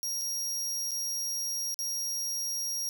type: tone with dropouts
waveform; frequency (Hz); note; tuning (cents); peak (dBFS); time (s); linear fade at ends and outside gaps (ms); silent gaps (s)
sawtooth; 5630; F8; +13; -28; 0.03-2.89; 0; 0.212-0.216 / 0.909-0.916 / 1.743-1.79
effects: 9-bit